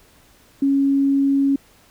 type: tone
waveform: sine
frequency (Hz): 276.2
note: C#4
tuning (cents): -6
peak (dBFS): -14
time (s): 0.62-1.56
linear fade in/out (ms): 5
effects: pink hiss -53 dBFS RMS until 1.9 s